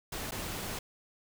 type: noise with dropouts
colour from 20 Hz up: pink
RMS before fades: -38 dBFS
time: 0.12-0.79 s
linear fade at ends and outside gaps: 5 ms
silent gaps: 0.31-0.319 s
effects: none